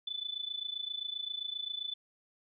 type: tone with amplitude modulation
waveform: sine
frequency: 3494 Hz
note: A7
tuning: 13 cents flat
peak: -32 dBFS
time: 0.07-1.94 s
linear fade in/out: 5 ms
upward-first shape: sine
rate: 27.6 Hz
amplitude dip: 85%
effects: none